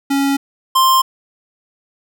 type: tone pair in turn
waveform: square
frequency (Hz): 277.2 / 1049.9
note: C#4 / C6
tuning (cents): 0 / +6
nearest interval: octave + major seventh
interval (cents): 2306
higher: second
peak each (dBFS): -14 / -10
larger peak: second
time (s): 0.1-0.37 / 0.75-1.02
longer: neither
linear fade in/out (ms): 10
effects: none